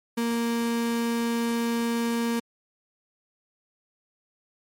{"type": "tone", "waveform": "35% pulse", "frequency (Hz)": 233.1, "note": "A#3", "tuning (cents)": 0, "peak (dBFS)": -22, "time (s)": [0.17, 2.4], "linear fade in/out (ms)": 10, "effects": ["MP3 64 kbps"]}